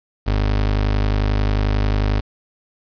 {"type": "tone", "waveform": "30% pulse", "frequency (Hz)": 51.2, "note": "G#1", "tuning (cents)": -24, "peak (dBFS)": -13, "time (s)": [0.26, 2.21], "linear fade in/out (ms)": 20, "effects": ["resampled to 11025 Hz", "7-bit"]}